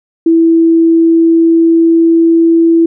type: tone with pitch glide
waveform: sine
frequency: 329.6 to 331.7 Hz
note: E4 to E4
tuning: 0 to +11 cents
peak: -4 dBFS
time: 0.26-2.86 s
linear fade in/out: 5 ms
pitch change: +11 cents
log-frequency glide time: 0.75-2.68 s
effects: none